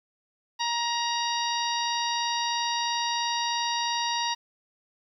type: harmonic tone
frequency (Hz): 943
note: A#5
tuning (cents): +20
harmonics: 1 / 2 / 3 / 4 / 5 / 6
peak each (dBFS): -28 / -35 / -35 / -33 / -35 / -36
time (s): 0.59-4.35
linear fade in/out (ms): 20
effects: 10-bit